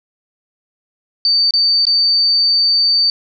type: tone with dropouts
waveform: sine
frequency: 4589 Hz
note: D8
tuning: 41 cents flat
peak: -10 dBFS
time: 1.25-3.1 s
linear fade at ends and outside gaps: 1 ms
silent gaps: 1.508-1.537 / 1.853-1.868 s
effects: none